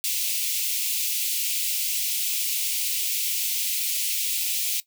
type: high-pass noise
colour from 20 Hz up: white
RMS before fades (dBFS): -26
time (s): 0.04-4.8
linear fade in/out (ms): 0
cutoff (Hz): 2300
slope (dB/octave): 48
effects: noise-tail reverb RT60 0.1 s tail -17 dB re dry